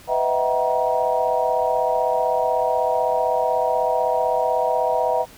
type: tone cluster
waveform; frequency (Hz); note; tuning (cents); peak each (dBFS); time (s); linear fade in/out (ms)
sine; 500 / 628 / 664 / 759 / 947; B4 / D#5 / E5 / F#5 / A#5; +21 / +16 / +12 / +44 / +27; -24; 0.07-5.26; 50
effects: pink hiss -46 dBFS RMS until 5.37 s